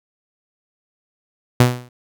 sawtooth tone with exponential decay, 123.47 Hz, B2, in tune, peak -3 dBFS, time 1.6-1.89 s, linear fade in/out 5 ms, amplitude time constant 62 ms, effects none

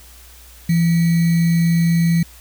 sine tone with sample-and-hold, 167.8 Hz, E3, 31 cents sharp, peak -12 dBFS, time 0.69-2.23 s, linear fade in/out 5 ms, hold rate 2100 Hz, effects added 60 Hz sine -43 dBFS peak until 2.4 s + white hiss -45 dBFS RMS until 2.4 s

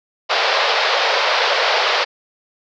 pink band-pass noise, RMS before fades -17 dBFS, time 0.29-2.05 s, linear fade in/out 20 ms, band 470 to 5000 Hz, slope 48 dB/octave, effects none

